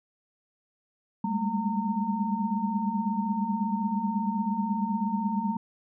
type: tone cluster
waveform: sine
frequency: 197 / 206.2 / 222.6 / 916 Hz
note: G3 / G#3 / A3 / A#5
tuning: +9 / -12 / +20 / -31 cents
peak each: -31 dBFS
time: 1.24-5.57 s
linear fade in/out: 5 ms
effects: none